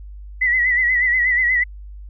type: tone with vibrato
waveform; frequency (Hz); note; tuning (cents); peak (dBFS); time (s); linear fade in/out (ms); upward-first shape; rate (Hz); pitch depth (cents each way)
sine; 1975.5; B6; 0; -14; 0.41-1.64; 10; sine; 8.3; 66
effects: added 50 Hz sine -33 dBFS peak until 2.09 s